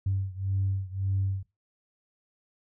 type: beating tone pair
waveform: sine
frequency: 96 / 97.8 Hz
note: G2 / G2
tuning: -36 / -4 cents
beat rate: 1.8 Hz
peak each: -28 / -30 dBFS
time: 0.06-1.43 s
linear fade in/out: 5 ms
effects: noise-tail reverb RT60 0.2 s tail -17 dB re dry + tanh soft clip ceiling -19 dBFS